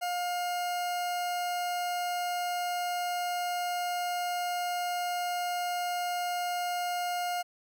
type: tone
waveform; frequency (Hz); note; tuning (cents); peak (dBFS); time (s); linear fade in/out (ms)
40% pulse; 710; F5; +28; -29; 0.01-7.43; 20
effects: none